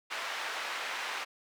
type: band-pass noise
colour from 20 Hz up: white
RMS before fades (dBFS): -37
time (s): 0.1-1.25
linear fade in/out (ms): 20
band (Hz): 750 to 2400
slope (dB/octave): 12
effects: none